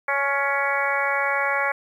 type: harmonic tone with a mistuned harmonic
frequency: 279.6 Hz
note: C#4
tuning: 15 cents sharp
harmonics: 2 / 3 / 4 / 5 / 6 / 7 / 8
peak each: -28 / -28 / -28 / -28 / -28 / -28 / -28 dBFS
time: 0.08-1.72 s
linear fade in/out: 5 ms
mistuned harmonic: 4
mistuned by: -16 cents
effects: 9-bit